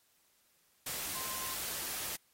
sine tone in noise, 1046.5 Hz, C6, in tune, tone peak -47 dBFS, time 1.15-1.54 s, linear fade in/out 5 ms, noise white, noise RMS -39 dBFS, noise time 0.86-2.16 s, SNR -11 dB, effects white hiss -71 dBFS RMS until 2.33 s + AAC 48 kbps

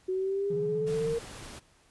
sine exponential sweep, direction up, 370 to 466.2 Hz, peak -27 dBFS, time 0.08-1.19 s, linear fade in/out 10 ms
triangle tone with vibrato, 159.3 Hz, D#3, 41 cents sharp, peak -33 dBFS, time 0.5-1.14 s, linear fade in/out 5 ms, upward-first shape square, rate 16 Hz, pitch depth 140 cents each way
pink noise, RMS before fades -44 dBFS, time 0.86-1.6 s, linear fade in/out 20 ms
effects pink hiss -63 dBFS RMS until 1.9 s + resampled to 24000 Hz

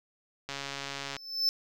click train, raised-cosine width 0.2 ms, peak -19 dBFS, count 95, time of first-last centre 0.49-1.166 s, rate 139 Hz
triangle tone with exponential growth, 5274 Hz, E8, in tune, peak -20 dBFS, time 1.03-1.49 s, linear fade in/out 0 ms, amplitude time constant 98 ms
effects none

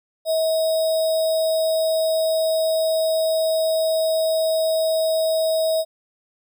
sine tone with sample-and-hold, 642 Hz, E5, 46 cents flat, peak -17 dBFS, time 0.25-5.85 s, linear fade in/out 50 ms, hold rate 4410 Hz, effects none

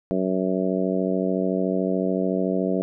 harmonic tone, 93.7 Hz, F#2, 22 cents sharp, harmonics 2 / 3 / 4 / 5 / 6 / 7, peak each -25 / -27 / -28 / -29 / -30 / -30 dBFS, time 0.11-2.82 s, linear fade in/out 0 ms, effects none

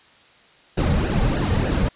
brown noise with flanger, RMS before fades -20 dBFS, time 0.77-1.89 s, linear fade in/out 10 ms, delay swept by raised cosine 0.87 to 3.07 ms, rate 3.3 Hz, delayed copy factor -0.7, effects white hiss -52 dBFS RMS until 1.95 s + resampled to 8000 Hz

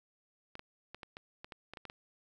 clicks, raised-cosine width 0.3 ms, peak -29 dBFS, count 11, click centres 0.554 / 0.594 / 0.946 / 1.032 / 1.169 / 1.445 / 1.522 / 1.736 / 1.772 / 1.853 / 1.899 s, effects 11-bit

